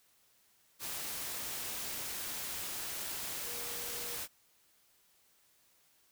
sine tone in noise, 477.9 Hz, A#4, 43 cents sharp, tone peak -50 dBFS, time 3.43-4.19 s, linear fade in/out 50 ms, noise white, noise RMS -40 dBFS, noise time 0.79-4.28 s, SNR -13 dB, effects white hiss -69 dBFS RMS until 6.11 s

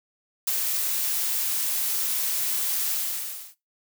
blue noise with ADSR envelope, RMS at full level -23 dBFS, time 0.47-3.55 s, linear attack 7 ms, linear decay 27 ms, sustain -3 dB, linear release 640 ms, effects noise-tail reverb RT60 0.2 s tail -18 dB re dry

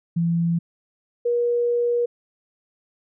sine tone pair in turn, 168.7 / 478.5 Hz, E3 / A#4, +40 / +45 cents, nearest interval octave + tritone, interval 1805 cents, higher second, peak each -18 dBFS, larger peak neither, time 0.16-0.59 / 1.25-2.06 s, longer second, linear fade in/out 10 ms, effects none

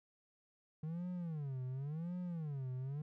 triangle tone with vibrato, 151.6 Hz, D#3, 45 cents flat, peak -37 dBFS, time 0.83-3.02 s, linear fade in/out 5 ms, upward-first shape sine, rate 0.92 Hz, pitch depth 300 cents each way, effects none

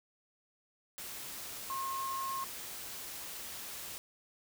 sine tone in noise, 1073 Hz, C6, 43 cents sharp, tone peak -35 dBFS, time 1.7-2.44 s, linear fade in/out 0 ms, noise white, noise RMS -44 dBFS, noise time 0.98-3.98 s, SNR +6 dB, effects none

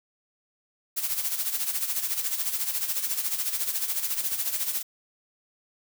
blue noise with tremolo, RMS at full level -26 dBFS, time 0.96-4.83 s, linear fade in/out 20 ms, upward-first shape sine, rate 14 Hz, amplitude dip 65%, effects none

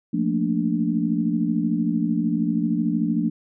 sine chord, Bb major seventh, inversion second, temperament equal, 174.61 / 220 / 233.1 / 293.7 Hz, F3 / A3 / Bb3 / D4, 0 / 0 / 0 / 0 cents, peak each -25 dBFS, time 0.13-3.3 s, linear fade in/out 10 ms, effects none

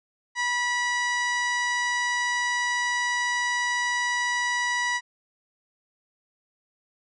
harmonic tone, 974 Hz, B5, 24 cents flat, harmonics 1 / 2 / 3 / 4 / 5 / 6 / 7 / 8 / 9, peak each -29 / -25 / -39 / -37 / -39 / -38 / -44 / -46 / -48 dBFS, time 0.35-5.01 s, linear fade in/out 50 ms, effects none

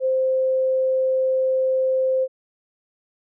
sine tone, 522 Hz, C5, 4 cents flat, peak -17 dBFS, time 0-2.28 s, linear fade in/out 50 ms, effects none

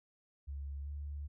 sine tone with pitch glide, 70.2 to 72.38 Hz, C#2 to D2, +22 to -25 cents, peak -39 dBFS, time 0.47-1.28 s, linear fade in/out 20 ms, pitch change +53 cents, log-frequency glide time 0.83-0.88 s, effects none

